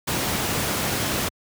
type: noise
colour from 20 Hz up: pink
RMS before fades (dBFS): -24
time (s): 0.07-1.29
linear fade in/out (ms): 10
effects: high-pass 80 Hz 12 dB/octave